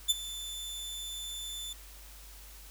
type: tone with ADSR envelope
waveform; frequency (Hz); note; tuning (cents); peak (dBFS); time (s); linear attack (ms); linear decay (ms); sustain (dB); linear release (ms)
sawtooth; 3520; A7; 0; -18; 0.08-1.73; 23; 25; -17; 4
effects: added 50 Hz sine -50 dBFS peak until 2.7 s + white hiss -53 dBFS RMS until 2.7 s